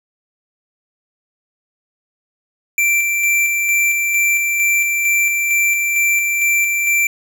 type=tone with tremolo; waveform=square; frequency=2349 Hz; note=D7; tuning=in tune; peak=-13 dBFS; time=2.78-7.07 s; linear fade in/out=2 ms; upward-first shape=square; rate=2.2 Hz; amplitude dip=30%; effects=8-bit